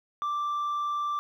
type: tone with hard clipping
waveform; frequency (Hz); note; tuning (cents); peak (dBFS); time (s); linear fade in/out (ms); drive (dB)
triangle; 1175; D6; +1; -26; 0.22-1.19; 0; 1
effects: none